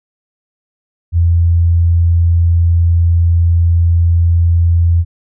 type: tone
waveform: sine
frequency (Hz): 84.9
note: F2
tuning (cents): -48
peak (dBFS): -7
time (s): 1.12-5.05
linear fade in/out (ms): 50
effects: none

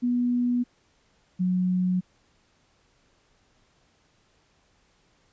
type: tone pair in turn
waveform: sine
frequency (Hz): 244.2 / 182.54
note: B3 / F#3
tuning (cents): -19 / -23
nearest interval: perfect fourth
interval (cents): 504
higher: first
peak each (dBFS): -21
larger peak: neither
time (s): 0.02-0.64 / 1.39-2.01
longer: neither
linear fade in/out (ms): 20
effects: pink hiss -65 dBFS RMS until 5.32 s + resampled to 16000 Hz

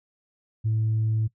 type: tone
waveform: sine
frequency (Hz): 110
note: A2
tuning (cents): 0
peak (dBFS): -20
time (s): 0.64-1.28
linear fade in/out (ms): 20
effects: noise-tail reverb RT60 0.1 s tail -19 dB re dry + tanh soft clip ceiling -18 dBFS

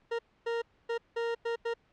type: tone bursts at uneven times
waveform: 40% pulse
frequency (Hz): 465.1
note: A#4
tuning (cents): -4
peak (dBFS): -29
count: 6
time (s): 0.11-0.19 / 0.46-0.62 / 0.89-0.98 / 1.16-1.35 / 1.45-1.56 / 1.65-1.74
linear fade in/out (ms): 10
effects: pink hiss -68 dBFS RMS until 1.92 s + low-pass 3000 Hz 12 dB/octave

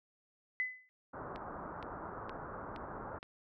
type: tone with exponential decay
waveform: sine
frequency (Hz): 2015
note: B6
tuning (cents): +34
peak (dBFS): -29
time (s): 0.6-0.89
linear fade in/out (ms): 0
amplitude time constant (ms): 62
type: low-pass noise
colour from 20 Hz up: white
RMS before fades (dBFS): -45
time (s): 1.13-3.19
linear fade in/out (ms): 10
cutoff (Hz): 1400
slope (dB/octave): 48
type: click train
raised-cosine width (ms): 0.3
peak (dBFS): -30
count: 5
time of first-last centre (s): 1.36-3.229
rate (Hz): 2.14
effects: none

